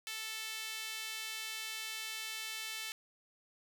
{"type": "tone with high-pass filter", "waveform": "sawtooth", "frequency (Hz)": 440, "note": "A4", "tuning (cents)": 0, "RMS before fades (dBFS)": -42, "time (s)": [0.07, 2.92], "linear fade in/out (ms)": 0, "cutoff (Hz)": 2600, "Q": 1.3, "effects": []}